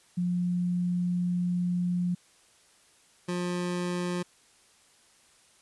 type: tone pair in turn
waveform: sine / 25% pulse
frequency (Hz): 177.4 / 177.4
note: F3 / F3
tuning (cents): +27 / +27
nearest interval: unison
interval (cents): 0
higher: neither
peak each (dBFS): -25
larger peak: neither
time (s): 0.17-2.15 / 3.28-4.23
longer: first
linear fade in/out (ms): 10
effects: white hiss -61 dBFS RMS until 5.61 s + resampled to 24000 Hz